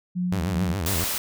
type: tone with tremolo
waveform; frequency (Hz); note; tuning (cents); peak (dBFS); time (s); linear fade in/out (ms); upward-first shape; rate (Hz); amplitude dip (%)
sine; 179.8; F#3; -49; -22; 0.15-0.76; 20; sine; 2.6; 60
type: tone with vibrato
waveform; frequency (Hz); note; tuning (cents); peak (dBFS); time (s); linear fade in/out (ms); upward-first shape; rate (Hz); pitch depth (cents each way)
sawtooth; 89; F2; +33; -21; 0.32-1.04; 0; sine; 7.2; 230
type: noise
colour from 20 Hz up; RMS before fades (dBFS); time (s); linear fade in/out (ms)
white; -27; 0.86-1.18; 2
effects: none